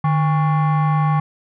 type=tone with frequency modulation; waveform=sine; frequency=151.3 Hz; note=D#3; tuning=48 cents flat; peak=-12 dBFS; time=0.04-1.2 s; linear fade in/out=5 ms; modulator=959 Hz; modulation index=0.72; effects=tanh soft clip ceiling -12 dBFS